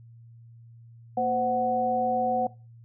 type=tone cluster; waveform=sine; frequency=231.8 / 515 / 742 Hz; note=A#3 / C5 / F#5; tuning=-10 / -28 / +5 cents; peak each=-32 / -29 / -24 dBFS; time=1.17-2.47 s; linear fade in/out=5 ms; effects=noise-tail reverb RT60 0.3 s tail -19 dB re dry + added 116 Hz sine -47 dBFS peak until 2.84 s